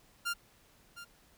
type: tone with echo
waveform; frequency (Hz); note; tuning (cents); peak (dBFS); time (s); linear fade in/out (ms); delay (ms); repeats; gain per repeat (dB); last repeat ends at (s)
sawtooth; 1396.9; F6; 0; -28; 0.25-0.34; 20; 710; 1; -13; 1.05
effects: pink hiss -64 dBFS RMS until 1.37 s